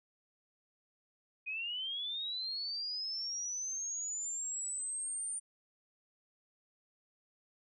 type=linear sweep; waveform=sine; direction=up; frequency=2471 to 9100 Hz; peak=-36 dBFS; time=1.46-5.4 s; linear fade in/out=20 ms; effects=none